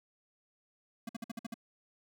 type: tone bursts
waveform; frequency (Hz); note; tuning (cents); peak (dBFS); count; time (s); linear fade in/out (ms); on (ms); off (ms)
square; 228.7; A#3; -33; -38; 7; 1.07-1.542; 5; 22; 53
effects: 13-bit